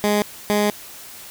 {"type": "tone pair in turn", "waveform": "15% pulse", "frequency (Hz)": [207.7, 207.7], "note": ["G#3", "G#3"], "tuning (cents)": [0, 0], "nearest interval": "unison", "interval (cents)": 0, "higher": "neither", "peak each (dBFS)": -10, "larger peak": "neither", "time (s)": [[0.04, 0.22], [0.5, 0.7]], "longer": "second", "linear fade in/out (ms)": 0, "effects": ["white hiss -39 dBFS RMS until 1.3 s"]}